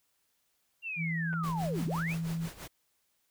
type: linear two-way sweep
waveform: sine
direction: down then up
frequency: 2794 to 130 to 2794 Hz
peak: -34 dBFS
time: 0.82-2.16 s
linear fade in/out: 50 ms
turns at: 1.86 s
type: tone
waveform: sine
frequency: 164.81 Hz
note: E3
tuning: in tune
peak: -31 dBFS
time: 0.96-2.5 s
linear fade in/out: 50 ms
type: clicks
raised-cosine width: 0.5 ms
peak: -31 dBFS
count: 2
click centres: 1.33 / 1.339 s
type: noise with tremolo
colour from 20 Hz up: pink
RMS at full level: -43 dBFS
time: 1.43-2.68 s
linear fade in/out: 10 ms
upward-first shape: sine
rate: 6 Hz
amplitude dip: 75%
effects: white hiss -75 dBFS RMS until 3.3 s